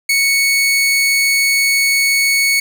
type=tone; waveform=sawtooth; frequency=2217 Hz; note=C#7; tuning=in tune; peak=-8 dBFS; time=0.09-2.6 s; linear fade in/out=5 ms; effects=none